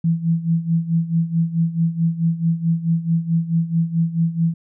sine tone with tremolo, 165.9 Hz, E3, 11 cents sharp, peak -13 dBFS, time 0.04-4.54 s, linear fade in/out 5 ms, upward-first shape sine, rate 4.6 Hz, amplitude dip 80%, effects none

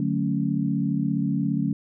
sine chord, D major seventh, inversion none, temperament equal with one note detuned, 148.11 / 185 / 220 / 277.2 Hz, D3 / F#3 / A3 / C#4, +15 / 0 / 0 / 0 cents, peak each -27 dBFS, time 0-1.73 s, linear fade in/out 2 ms, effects none

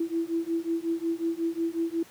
sine beating tone pair, 329.6 / 335.1 Hz, E4 / E4, 0 / +29 cents, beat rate 5.5 Hz, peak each -29 dBFS, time 0-2.03 s, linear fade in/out 5 ms, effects pink hiss -52 dBFS RMS until 2.1 s + high-pass 150 Hz 12 dB/octave

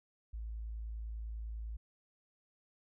sine tone, 55 Hz, A1, in tune, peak -39 dBFS, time 0.33-1.77 s, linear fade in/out 10 ms, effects none

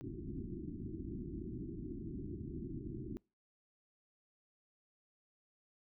white low-pass noise, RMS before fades -44 dBFS, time 0.01-3.17 s, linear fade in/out 0 ms, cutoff 370 Hz, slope 96 dB/octave, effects noise-tail reverb RT60 0.3 s tail -25 dB re dry

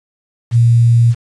sine tone with quantisation, 117.6 Hz, A#2, 16 cents sharp, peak -6 dBFS, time 0.51-1.15 s, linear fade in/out 50 ms, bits 6, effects resampled to 22050 Hz

